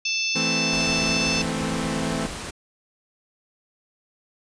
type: harmonic tone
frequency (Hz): 881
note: A5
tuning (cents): +2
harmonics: 3 / 4 / 5 / 6 / 7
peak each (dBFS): -25 / -33 / -33 / -28 / -31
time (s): 0.05-1.42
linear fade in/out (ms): 5
type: chord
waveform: sawtooth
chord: A minor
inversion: second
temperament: equal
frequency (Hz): 164.81 / 220 / 261.6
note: E3 / A3 / C4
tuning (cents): 0 / 0 / 0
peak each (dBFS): -25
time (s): 0.35-2.27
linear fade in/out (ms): 10
type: noise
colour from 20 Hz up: pink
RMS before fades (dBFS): -33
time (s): 0.72-2.51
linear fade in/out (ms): 10
effects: resampled to 22050 Hz